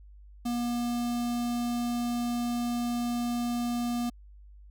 square tone with notch filter, 239.7 Hz, A#3, 48 cents sharp, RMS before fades -30 dBFS, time 0.45-4.1 s, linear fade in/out 10 ms, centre 1900 Hz, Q 1.2, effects added 50 Hz sine -48 dBFS peak until 4.7 s

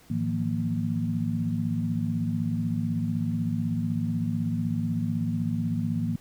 sine tone cluster, 107.7 / 161.1 / 177.1 / 233.1 Hz, A2 / E3 / F3 / A#3, -37 / -39 / +24 / 0 cents, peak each -31 / -30 / -32 / -29 dBFS, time 0.1-6.16 s, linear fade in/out 5 ms, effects pink hiss -56 dBFS RMS until 6.2 s

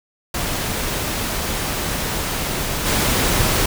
pink noise with level steps, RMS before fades -23 / -18 dBFS, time 0.34-3.66 s, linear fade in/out 5 ms, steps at 2.85 s, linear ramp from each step 20 ms, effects none

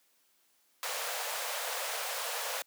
pink high-pass noise, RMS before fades -36 dBFS, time 0.83-2.62 s, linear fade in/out 0 ms, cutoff 470 Hz, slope 96 dB/octave, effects white hiss -70 dBFS RMS until 2.66 s + high-pass 200 Hz 12 dB/octave

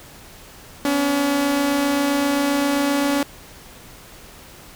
sawtooth tone pair together, 256.1 / 283.7 Hz, C4 / C#4, -37 / +40 cents, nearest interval major second, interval 177 cents, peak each -23 / -14 dBFS, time 0.85-3.23 s, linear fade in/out 2 ms, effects pink hiss -43 dBFS RMS until 4.75 s

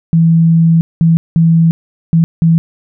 sine tone bursts at uneven times, 164.81 Hz, E3, in tune, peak -5 dBFS, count 5, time 0.13-0.81 / 1.01-1.17 / 1.36-1.71 / 2.13-2.24 / 2.42-2.58 s, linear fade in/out 0 ms, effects none

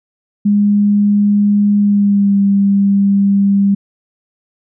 sine tone with pitch glide, 205 to 198.82 Hz, G#3 to G3, -22 to +25 cents, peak -8 dBFS, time 0.45-3.75 s, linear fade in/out 10 ms, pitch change -53 cents, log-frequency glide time 1.78-2.39 s, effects none

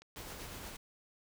click train, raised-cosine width 0.2 ms, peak -37 dBFS, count 4, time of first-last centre 0.02-0.443 s, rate 7.1 Hz
pink noise with tremolo, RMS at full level -45 dBFS, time 0.16-0.77 s, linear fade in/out 10 ms, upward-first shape sine, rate 8.4 Hz, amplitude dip 30%
effects none

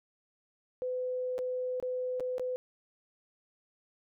sine tone with dropouts, 505 Hz, B4, 39 cents sharp, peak -31 dBFS, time 0.82-2.56 s, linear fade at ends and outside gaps 0 ms, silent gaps 1.381-1.389 / 1.8-1.826 / 2.198-2.205 / 2.382-2.396 s, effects none

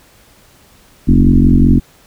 sine tone with frequency modulation, 141.4 Hz, C#3, 35 cents sharp, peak -5 dBFS, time 1.07-1.8 s, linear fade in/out 20 ms, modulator 45.2 Hz, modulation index 3.3, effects pink hiss -47 dBFS RMS until 2.06 s

